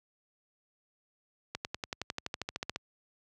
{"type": "accelerating click train", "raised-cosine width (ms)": 0.2, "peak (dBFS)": -17, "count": 16, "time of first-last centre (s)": [1.55, 2.76], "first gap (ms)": 99, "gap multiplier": 0.97, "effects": ["high-pass 60 Hz 12 dB/octave"]}